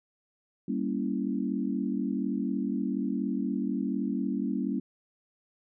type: chord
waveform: sine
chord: G diminished seventh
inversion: none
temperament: equal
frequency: 196 / 233.1 / 277.2 / 329.6 Hz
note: G3 / Bb3 / Db4 / Fb4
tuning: 0 / 0 / 0 / 0 cents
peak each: -32 / -32 / -32 / -37 dBFS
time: 0.68-4.8 s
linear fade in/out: 5 ms
effects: none